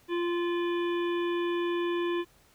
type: harmonic tone with a mistuned harmonic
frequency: 346.9 Hz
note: F4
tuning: 12 cents flat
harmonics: 1 / 3 / 5 / 7 / 9 / 10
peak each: -27 / -37 / -41 / -44 / -46 / -47 dBFS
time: 0.08-2.25 s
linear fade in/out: 50 ms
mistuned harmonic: 9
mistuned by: -72 cents
effects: pink hiss -62 dBFS RMS until 2.54 s